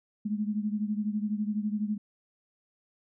sine beating tone pair, 207.7 / 219.7 Hz, G#3 / A3, 0 / -2 cents, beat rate 12 Hz, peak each -29 / -33 dBFS, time 0.25-1.98 s, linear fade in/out 10 ms, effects none

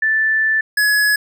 sine / square tone pair in turn, 1760 / 1690.3 Hz, A6 / G#6, 0 / +30 cents, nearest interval minor second, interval 70 cents, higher first, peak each -13 / -13 dBFS, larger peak neither, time 0.02-0.61 / 0.77-1.16 s, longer first, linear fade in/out 5 ms, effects none

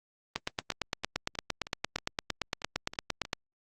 two click trains, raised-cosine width 0.2 ms, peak -12 / -23 dBFS, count 27 / 9, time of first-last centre 0.36-3.331 / 0.72-3.252 s, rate 8.75 / 3.16 Hz, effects Opus 24 kbps

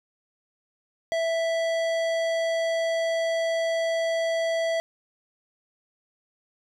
sine tone with tanh clipping, 659.3 Hz, E5, in tune, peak -25 dBFS, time 1.12-4.8 s, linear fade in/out 0 ms, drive 17 dB, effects none

